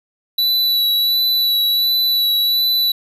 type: tone with vibrato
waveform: square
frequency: 3951 Hz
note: B7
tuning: in tune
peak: -14 dBFS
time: 0.38-2.92 s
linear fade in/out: 5 ms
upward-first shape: sine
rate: 1.4 Hz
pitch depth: 17 cents each way
effects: none